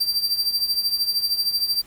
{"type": "tone with tremolo", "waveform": "45% pulse", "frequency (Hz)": 4699, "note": "D8", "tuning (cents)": 0, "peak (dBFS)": -16, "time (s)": [0, 1.82], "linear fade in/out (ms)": 10, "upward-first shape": "triangle", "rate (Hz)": 13, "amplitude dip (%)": 80, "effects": ["pink hiss -51 dBFS RMS until 1.86 s"]}